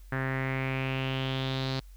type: tone with low-pass filter sweep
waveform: sawtooth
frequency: 132.5 Hz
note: C3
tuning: 22 cents sharp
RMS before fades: -31 dBFS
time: 0.12-1.8 s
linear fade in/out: 5 ms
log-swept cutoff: 1700 to 4300 Hz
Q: 4.8
effects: added 46 Hz sine -46 dBFS peak until 1.96 s + white hiss -64 dBFS RMS until 1.96 s

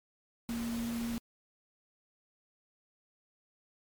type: tone in noise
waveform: sine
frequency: 233.1 Hz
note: A#3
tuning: in tune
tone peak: -33 dBFS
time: 0.49-1.18 s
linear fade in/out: 0 ms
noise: pink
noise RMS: -44 dBFS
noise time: 0.49-1.18 s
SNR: +8 dB
effects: MP3 96 kbps

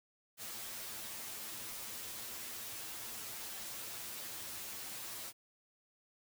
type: noise with comb filter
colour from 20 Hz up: white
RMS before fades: -45 dBFS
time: 0.37-5.33 s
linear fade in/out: 50 ms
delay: 9 ms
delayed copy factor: +0.95
effects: none

